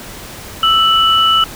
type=tone pair together; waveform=sine; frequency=1318.5 / 2960 Hz; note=E6 / F#7; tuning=0 / 0 cents; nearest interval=octave + major second; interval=1400 cents; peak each=-11 dBFS; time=0.63-1.44 s; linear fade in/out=2 ms; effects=pink hiss -31 dBFS RMS until 1.55 s